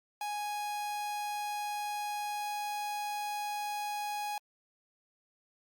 45% pulse tone, 830.6 Hz, G#5, in tune, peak -34 dBFS, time 0.21-4.38 s, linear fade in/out 2 ms, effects Opus 48 kbps

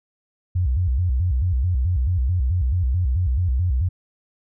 sine tone with vibrato, 75.4 Hz, D2, 46 cents sharp, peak -17 dBFS, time 0.55-3.89 s, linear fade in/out 10 ms, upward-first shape square, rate 4.6 Hz, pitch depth 300 cents each way, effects none

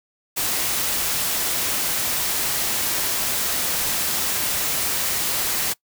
white noise, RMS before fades -23 dBFS, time 0.36-5.74 s, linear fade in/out 20 ms, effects noise-tail reverb RT60 0.1 s tail -22 dB re dry

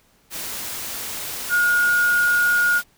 sine tone in noise, 1436 Hz, F6, 48 cents sharp, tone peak -15 dBFS, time 1.49-2.82 s, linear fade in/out 50 ms, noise white, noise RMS -30 dBFS, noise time 0.3-2.84 s, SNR +12 dB, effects pink hiss -59 dBFS RMS until 2.97 s

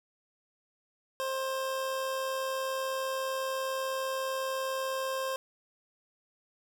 25% pulse tone with amplitude modulation, 529 Hz, C5, 19 cents sharp, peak -26 dBFS, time 1.2-5.36 s, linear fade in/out 0 ms, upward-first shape sine, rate 80 Hz, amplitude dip 30%, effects none

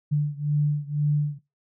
sine beating tone pair, 146.83 / 148.83 Hz, D3 / D3, 0 / +23 cents, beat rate 2 Hz, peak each -23 / -25 dBFS, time 0.11-1.39 s, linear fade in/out 20 ms, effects noise-tail reverb RT60 0.2 s tail -18 dB re dry

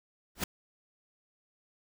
pink noise with exponential growth, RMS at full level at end -25 dBFS, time 0.35-0.44 s, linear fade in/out 5 ms, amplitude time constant 18 ms, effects none

